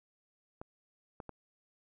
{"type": "clicks", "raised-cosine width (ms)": 1, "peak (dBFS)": -29, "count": 3, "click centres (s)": [0.615, 1.202, 1.293], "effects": []}